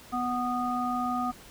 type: harmonic tone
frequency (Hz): 246.9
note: B3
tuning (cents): 0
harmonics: 1 / 3 / 5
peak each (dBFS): -31 / -31 / -31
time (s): 0.12-1.32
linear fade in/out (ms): 20
effects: pink hiss -50 dBFS RMS until 1.5 s